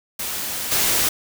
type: noise with level steps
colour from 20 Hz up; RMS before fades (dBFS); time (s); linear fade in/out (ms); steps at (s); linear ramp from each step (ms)
white; -27 / -19; 0.19-1.09; 5; 0.71; 10
effects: none